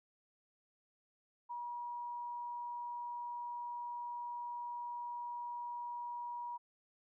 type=tone; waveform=sine; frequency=960 Hz; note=B5; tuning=49 cents flat; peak=-40 dBFS; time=1.49-6.58 s; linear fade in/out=20 ms; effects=none